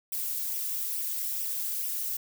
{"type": "noise with flanger", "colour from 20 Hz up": "violet", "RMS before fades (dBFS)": -32, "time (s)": [0.12, 2.17], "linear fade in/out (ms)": 5, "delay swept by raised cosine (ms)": [0.35, 2.45], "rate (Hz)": 2.3, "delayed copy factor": 0.6, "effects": []}